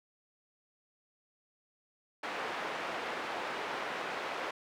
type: band-pass noise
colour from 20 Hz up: pink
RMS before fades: -38 dBFS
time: 2.23-4.51 s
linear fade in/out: 5 ms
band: 500 to 2300 Hz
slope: 12 dB/octave
effects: none